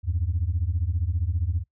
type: beating tone pair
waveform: sine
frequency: 78.2 / 93.2 Hz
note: D#2 / F#2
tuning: +9 / +13 cents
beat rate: 15 Hz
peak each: -25 / -25 dBFS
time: 0.03-1.64 s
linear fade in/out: 50 ms
effects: noise-tail reverb RT60 0.1 s tail -18 dB re dry + tanh soft clip ceiling -16 dBFS